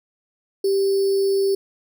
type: tone with sample-and-hold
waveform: sine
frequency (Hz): 392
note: G4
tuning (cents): 0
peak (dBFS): -16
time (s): 0.64-1.55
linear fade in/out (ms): 5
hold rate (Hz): 4900
effects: none